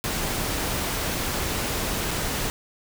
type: noise with dropouts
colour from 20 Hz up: pink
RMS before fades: -27 dBFS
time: 0.04-2.5 s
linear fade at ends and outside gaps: 0 ms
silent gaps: 2.108-2.112 s
effects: none